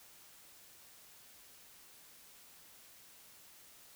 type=silence; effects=white hiss -59 dBFS RMS until 3.95 s